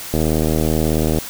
click train, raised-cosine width 2 ms, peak -5 dBFS, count 83, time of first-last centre 0.14-1.186 s, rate 78.4 Hz, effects white hiss -31 dBFS RMS until 1.29 s

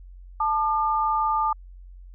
sine tone pair together, 878.5 / 1204 Hz, A5 / D6, -3 / +43 cents, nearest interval perfect fourth, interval 546 cents, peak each -23 dBFS, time 0.4-1.53 s, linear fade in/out 5 ms, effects added 45 Hz sine -41 dBFS peak until 2.14 s

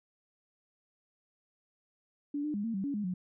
sine tone with pitch steps, 288.7 / 300.4 / 204.7 / 227.9 / 193.7 / 282.4 / 207.7 / 181.9 Hz, D4 / D4 / G#3 / A#3 / G3 / C#4 / G#3 / F#3, -30 / +39 / -25 / -39 / -20 / +32 / 0 / -29 cents, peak -31 dBFS, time 2.34-3.14 s, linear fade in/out 5 ms, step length 100 ms, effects none

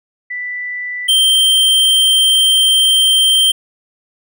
sine / square tone pair in turn, 1979 / 3141 Hz, B6 / G7, +3 / +3 cents, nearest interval minor sixth, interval 800 cents, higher second, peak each -20 / -9 dBFS, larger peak second, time 0.3-1.08 / 1.08-3.52 s, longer second, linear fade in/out 10 ms, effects none

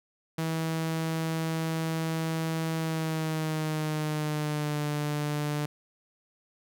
sawtooth tone with pitch glide, 161.7 to 148.28 Hz, E3 to D3, -33 to +17 cents, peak -24 dBFS, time 0.38-5.66 s, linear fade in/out 5 ms, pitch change -150 cents, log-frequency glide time 2.76-4.83 s, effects none

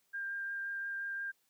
sine tone with vibrato, 1597 Hz, G6, 32 cents sharp, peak -36 dBFS, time 0.13-1.32 s, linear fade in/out 20 ms, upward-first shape triangle, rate 5.7 Hz, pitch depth 12 cents each way, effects white hiss -75 dBFS RMS until 1.49 s + high-pass 100 Hz 12 dB/octave

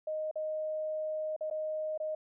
sine tone with dropouts, 621 Hz, D#5, 3 cents flat, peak -32 dBFS, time 0.07-2.15 s, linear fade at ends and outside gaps 5 ms, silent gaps 0.313-0.356 / 1.364-1.408 / 1.501-1.51 / 1.977-2 s, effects none

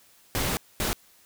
pink noise bursts at uneven times, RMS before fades -27 dBFS, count 2, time 0.35-0.57 / 0.8-0.93 s, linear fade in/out 0 ms, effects white hiss -58 dBFS RMS until 1.25 s

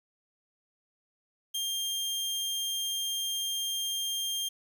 sawtooth tone, 3198 Hz, G7, 34 cents sharp, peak -27 dBFS, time 1.54-4.49 s, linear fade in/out 10 ms, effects 10-bit

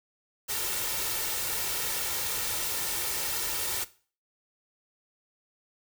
white noise with comb filter, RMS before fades -31 dBFS, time 0.48-3.85 s, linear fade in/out 20 ms, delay 2.2 ms, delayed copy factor +0.5, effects noise-tail reverb RT60 0.4 s tail -17 dB re dry

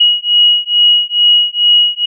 sine beating tone pair, 2900 / 2902.3 Hz, F#7 / F#7, -35 / -34 cents, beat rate 2.3 Hz, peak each -10 dBFS, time 0-2.06 s, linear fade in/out 10 ms, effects none

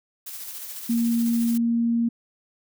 blue noise with tremolo, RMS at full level -35 dBFS, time 0.26-1.58 s, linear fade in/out 10 ms, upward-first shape square, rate 14 Hz, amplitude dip 30%
sine tone, 233.1 Hz, A#3, in tune, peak -19 dBFS, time 0.89-2.09 s, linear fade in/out 10 ms
effects none

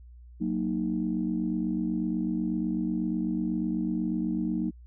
sine chord, D# minor, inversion first, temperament equal, 185 / 233.1 / 311.1 Hz, F#3 / A#3 / D#4, 0 / 0 / 0 cents, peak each -30 dBFS, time 0.4-4.71 s, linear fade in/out 20 ms, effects tanh soft clip ceiling -17 dBFS + added 60 Hz sine -46 dBFS peak until 4.86 s

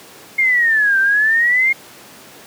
sine exponential two-way sweep, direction down then up, 2150 to 1553 to 2150 Hz, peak -11 dBFS, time 0.38-1.73 s, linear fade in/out 10 ms, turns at 0.99 s, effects pink hiss -40 dBFS RMS until 2.46 s + high-pass 200 Hz 12 dB/octave

